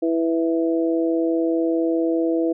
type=harmonic tone; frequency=164.7 Hz; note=E3; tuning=1 cent flat; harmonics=2 / 3 / 4; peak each=-19 / -24 / -28 dBFS; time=0.02-2.53 s; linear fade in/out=10 ms; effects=none